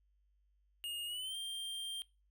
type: tone with pitch glide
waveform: square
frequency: 2848 to 3178 Hz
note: F7 to G7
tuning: +33 to +23 cents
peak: -40 dBFS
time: 0.84-2.02 s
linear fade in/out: 0 ms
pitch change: +190 cents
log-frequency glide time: 1.06-1.36 s
effects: noise-tail reverb RT60 0.3 s tail -22 dB re dry + added 50 Hz sine -70 dBFS peak until 2.3 s